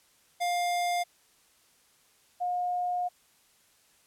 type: tone pair in turn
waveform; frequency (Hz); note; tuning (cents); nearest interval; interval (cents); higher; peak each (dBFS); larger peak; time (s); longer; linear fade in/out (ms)
square / sine; 704 / 715.9; F5 / F5; +14 / +43; unison; 29; second; -27; neither; 0.4-1.04 / 2.4-3.09; second; 20
effects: white hiss -64 dBFS RMS until 4.06 s + low-pass 12000 Hz 12 dB/octave